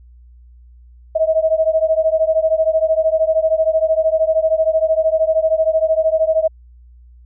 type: beating tone pair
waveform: sine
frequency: 633 / 646 Hz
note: D#5 / E5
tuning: +30 / -35 cents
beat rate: 13 Hz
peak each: -15 / -16 dBFS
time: 1.15-6.48 s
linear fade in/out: 10 ms
effects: added 60 Hz sine -41 dBFS peak until 7.25 s